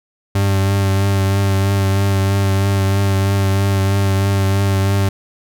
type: tone with vibrato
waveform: 40% pulse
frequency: 98 Hz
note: G2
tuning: in tune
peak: -12 dBFS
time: 0.35-5.09 s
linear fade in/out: 5 ms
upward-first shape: triangle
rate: 3.1 Hz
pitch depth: 26 cents each way
effects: none